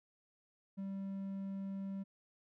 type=tone; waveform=triangle; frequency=194.9 Hz; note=G3; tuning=10 cents flat; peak=-37 dBFS; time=0.77-2.04 s; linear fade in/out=20 ms; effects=none